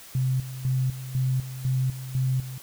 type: tone with tremolo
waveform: sine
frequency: 130 Hz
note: C3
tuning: 11 cents flat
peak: -21 dBFS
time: 0.15-2.58 s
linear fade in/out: 2 ms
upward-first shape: square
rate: 2 Hz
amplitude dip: 75%
effects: white hiss -46 dBFS RMS until 2.62 s